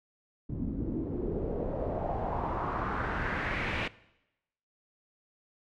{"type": "noise with low-pass filter sweep", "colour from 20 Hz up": "pink", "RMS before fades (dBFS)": -33, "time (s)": [0.49, 3.88], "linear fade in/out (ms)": 5, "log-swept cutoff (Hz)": [220, 2600], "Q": 2.8, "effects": ["noise-tail reverb RT60 0.9 s tail -20 dB re dry"]}